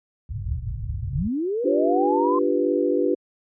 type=low-pass noise; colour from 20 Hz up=pink; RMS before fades=-25 dBFS; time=0.29-1.28 s; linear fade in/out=10 ms; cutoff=130 Hz; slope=48 dB/octave
type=linear sweep; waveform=sine; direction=up; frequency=114.5 to 1054 Hz; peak=-22 dBFS; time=1.13-2.39 s; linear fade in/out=5 ms
type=chord; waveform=sine; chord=G dominant seventh; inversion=second; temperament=equal; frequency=293.7 / 349.2 / 392 / 493.9 Hz; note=D4 / F4 / G4 / B4; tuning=0 / 0 / 0 / 0 cents; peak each=-24 dBFS; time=1.64-3.15 s; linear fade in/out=10 ms
effects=high-pass 60 Hz 12 dB/octave